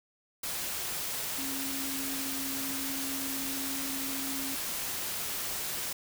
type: tone in noise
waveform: sine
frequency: 271.4 Hz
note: C#4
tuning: 36 cents flat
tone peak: -38 dBFS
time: 1.38-4.55 s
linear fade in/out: 5 ms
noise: white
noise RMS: -35 dBFS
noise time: 0.43-5.93 s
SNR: -6 dB
effects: none